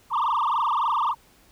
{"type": "tone with frequency modulation", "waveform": "sine", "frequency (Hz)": 1062, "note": "C6", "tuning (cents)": 25, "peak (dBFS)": -18, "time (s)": [0.1, 1.15], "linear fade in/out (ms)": 50, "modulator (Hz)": 23.5, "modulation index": 6.8, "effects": ["tanh soft clip ceiling -19 dBFS", "pink hiss -57 dBFS RMS until 1.51 s"]}